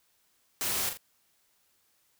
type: noise with echo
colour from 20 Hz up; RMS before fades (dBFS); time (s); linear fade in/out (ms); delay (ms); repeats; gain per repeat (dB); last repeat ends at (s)
white; -31; 0.61-0.89; 0; 41; 2; -7; 0.972
effects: white hiss -70 dBFS RMS until 2.19 s